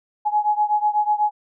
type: beating tone pair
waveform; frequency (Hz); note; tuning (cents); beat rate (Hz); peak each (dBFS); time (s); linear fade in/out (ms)
sine; 838 / 846.1; G#5 / G#5; +15 / +32; 8.1; -19 / -21; 0.25-1.31; 20
effects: none